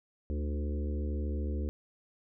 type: harmonic tone with a mistuned harmonic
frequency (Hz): 73.42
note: D2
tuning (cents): 0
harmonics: 1 / 3 / 4 / 5 / 6 / 7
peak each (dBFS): -31 / -41 / -43 / -45 / -47 / -48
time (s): 0.3-1.69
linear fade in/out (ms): 0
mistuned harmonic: 4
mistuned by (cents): +30
effects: none